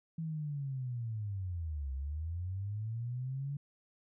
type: linear two-way sweep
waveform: sine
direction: down then up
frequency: 164.81 to 65.41 to 143.9 Hz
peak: -35 dBFS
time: 0.18-3.57 s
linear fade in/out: 5 ms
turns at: 1.93 s
effects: none